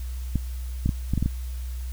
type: clicks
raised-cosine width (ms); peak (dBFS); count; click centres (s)
5; -11; 7; 0.357 / 0.86 / 0.892 / 1.136 / 1.177 / 1.226 / 1.26
effects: added 62 Hz sine -29 dBFS peak until 1.92 s + white hiss -49 dBFS RMS until 1.92 s